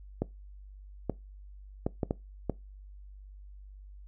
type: clicks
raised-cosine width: 2 ms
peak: -15 dBFS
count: 6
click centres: 0.22 / 1.097 / 1.865 / 2.032 / 2.109 / 2.497 s
effects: noise-tail reverb RT60 0.2 s tail -21 dB re dry + added 49 Hz sine -46 dBFS peak until 4.07 s